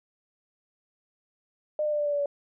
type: tone with pitch steps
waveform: sine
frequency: 606 / 600.1 / 594.2 / 588.4 / 582.7 / 577 / 571.3 Hz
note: D#5 / D5 / D5 / D5 / D5 / D5 / D5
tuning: -46 / +37 / +20 / +3 / -14 / -31 / -48 cents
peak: -24 dBFS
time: 1.79-2.259 s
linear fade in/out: 2 ms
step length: 67 ms
effects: none